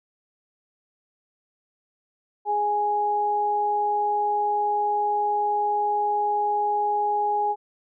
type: tone pair together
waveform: sine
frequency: 415.3 / 830.6 Hz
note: G#4 / G#5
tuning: 0 / 0 cents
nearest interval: octave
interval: 1200 cents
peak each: -29 / -21 dBFS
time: 2.45-7.56 s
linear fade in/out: 50 ms
effects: none